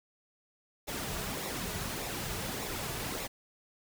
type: noise with flanger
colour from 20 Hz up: pink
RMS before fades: -37 dBFS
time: 0.87-3.28 s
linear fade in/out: 20 ms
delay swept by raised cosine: 0.64 to 3.84 ms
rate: 1.7 Hz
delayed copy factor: -0.5
effects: none